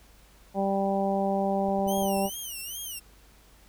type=harmonic tone; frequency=196 Hz; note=G3; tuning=in tune; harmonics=1 / 2 / 3 / 4 / 5; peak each=-28 / -32 / -29 / -29 / -41 dBFS; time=0.54-2.3 s; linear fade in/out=50 ms
type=clicks; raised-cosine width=5 ms; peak=-33 dBFS; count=8; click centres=1.686 / 1.79 / 1.866 / 1.978 / 2.022 / 2.053 / 2.171 / 2.255 s
type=tone with vibrato; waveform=5% pulse; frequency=2960 Hz; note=F#7; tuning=in tune; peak=-27 dBFS; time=1.87-3 s; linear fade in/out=20 ms; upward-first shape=sine; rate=2.4 Hz; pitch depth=160 cents each way
effects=added 50 Hz sine -56 dBFS peak until 3.68 s + pink hiss -58 dBFS RMS until 3.68 s